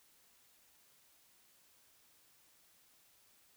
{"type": "silence", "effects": ["white hiss -68 dBFS RMS until 3.56 s"]}